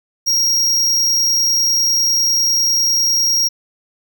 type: tone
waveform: square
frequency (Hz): 5610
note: F8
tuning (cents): +7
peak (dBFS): -13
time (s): 0.26-3.49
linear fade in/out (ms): 20
effects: none